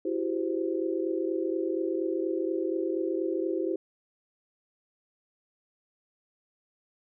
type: tone cluster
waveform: sine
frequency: 331.4 / 375.6 / 404 / 519 Hz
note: E4 / F#4 / G#4 / C5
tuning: +9 / +26 / -48 / -14 cents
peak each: -30 / -31 / -36 / -35 dBFS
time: 0.05-3.76 s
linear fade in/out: 5 ms
effects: none